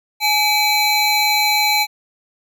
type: tone cluster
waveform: square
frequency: 842 / 2293 / 4053 Hz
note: G#5 / D7 / B7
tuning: +24 / -42 / +44 cents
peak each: -19 dBFS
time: 0.2-1.87 s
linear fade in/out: 50 ms
effects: none